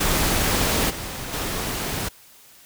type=noise with level steps; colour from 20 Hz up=pink; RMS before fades=-21 / -32 / -27 dBFS; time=0-2.09 s; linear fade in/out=10 ms; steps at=0.89 / 1.32 s; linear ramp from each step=20 ms; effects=white hiss -50 dBFS RMS until 2.65 s